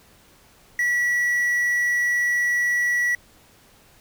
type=tone with quantisation; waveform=triangle; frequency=1941 Hz; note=B6; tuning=31 cents flat; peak=-17 dBFS; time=0.79-3.15 s; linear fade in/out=2 ms; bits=7; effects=pink hiss -54 dBFS RMS until 4 s